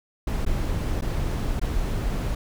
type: noise with dropouts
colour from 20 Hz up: brown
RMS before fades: -25 dBFS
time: 0.27-2.35 s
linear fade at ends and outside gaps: 5 ms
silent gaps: 0.451-0.463 / 1.011-1.021 / 1.597-1.614 s
effects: none